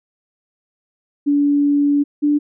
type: tone pair in turn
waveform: sine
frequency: 287.4 / 293.3 Hz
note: D4 / D4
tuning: -37 / -2 cents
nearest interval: unison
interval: 35 cents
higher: second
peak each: -12 / -12 dBFS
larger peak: neither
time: 1.26-2.04 / 2.22-2.39 s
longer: first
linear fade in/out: 20 ms
effects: none